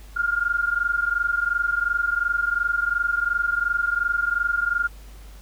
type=tone pair together; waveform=sine; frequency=1398 / 1420.8 Hz; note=F6 / F6; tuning=+1 / +29 cents; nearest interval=unison; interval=28 cents; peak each=-23 / -23 dBFS; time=0.16-4.88 s; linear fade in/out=10 ms; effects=added 50 Hz sine -40 dBFS peak until 5.41 s + pink hiss -51 dBFS RMS until 5.41 s